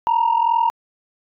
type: tone pair together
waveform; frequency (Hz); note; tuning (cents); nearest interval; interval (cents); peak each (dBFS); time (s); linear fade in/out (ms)
sine; 911.6 / 954; A#5 / A#5; -39 / +40; minor second; 79; -16; 0.07-0.7; 0
effects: tanh soft clip ceiling -10 dBFS